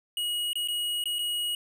square tone with dropouts, 2900 Hz, F#7, 35 cents flat, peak -28 dBFS, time 0.17-1.55 s, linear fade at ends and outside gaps 2 ms, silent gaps 0.532-0.555 / 0.676-0.684 / 1.04-1.056 / 1.186-1.19 s, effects none

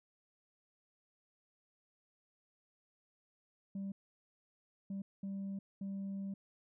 sine tone bursts at uneven times, 196 Hz, G3, in tune, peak -36 dBFS, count 4, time 3.75-3.92 / 4.9-5.02 / 5.23-5.59 / 5.81-6.34 s, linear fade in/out 5 ms, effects tanh soft clip ceiling -37 dBFS

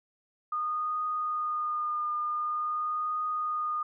sine tone with vibrato, 1224 Hz, D#6, 29 cents flat, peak -28 dBFS, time 0.52-3.83 s, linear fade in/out 5 ms, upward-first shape triangle, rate 0.46 Hz, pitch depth 21 cents each way, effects none

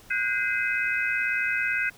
sine tone cluster, 1471 / 1589 / 2059 / 2535 Hz, F#6 / G6 / C7 / D#7, -11 / +23 / -28 / +32 cents, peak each -29 dBFS, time 0.1-1.9 s, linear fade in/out 10 ms, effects pink hiss -52 dBFS RMS until 1.97 s

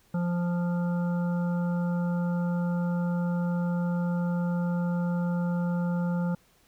harmonic tone, 174.61 Hz, F3, in tune, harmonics 1 / 3 / 5 / 7 / 8, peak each -25 / -37 / -41 / -48 / -44 dBFS, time 0.14-6.35 s, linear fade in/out 5 ms, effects pink hiss -63 dBFS RMS until 6.67 s

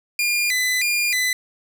sawtooth tone with vibrato, 2199 Hz, C#7, 14 cents flat, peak -15 dBFS, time 0.19-1.33 s, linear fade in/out 2 ms, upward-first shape square, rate 1.6 Hz, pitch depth 160 cents each way, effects none

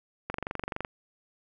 click train, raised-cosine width 0.5 ms, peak -17 dBFS, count 14, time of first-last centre 0.3-0.849 s, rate 23.7 Hz, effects none

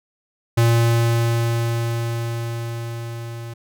square tone with level ramp, 116.5 Hz, A#2, 1 cent flat, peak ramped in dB -13 to -31 dBFS, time 0.57-3.54 s, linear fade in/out 10 ms, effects none

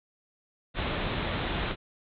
pink low-pass noise, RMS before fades -31 dBFS, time 0.74-1.76 s, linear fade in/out 50 ms, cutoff 3900 Hz, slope 96 dB/octave, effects none

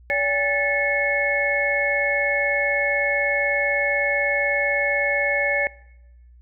sine tone cluster, 571 / 810 / 1750 / 2186 Hz, D5 / G#5 / A6 / C#7, -49 / -43 / -10 / -25 cents, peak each -24 / -31 / -24 / -23 dBFS, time 0.1-5.67 s, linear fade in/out 0 ms, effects noise-tail reverb RT60 0.9 s tail -21 dB re dry + added 60 Hz sine -46 dBFS peak until 6.41 s

